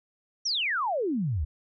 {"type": "exponential sweep", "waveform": "sine", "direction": "down", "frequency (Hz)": [6000, 65.41], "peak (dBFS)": -25, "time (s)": [0.45, 1.45], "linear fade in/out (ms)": 10, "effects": []}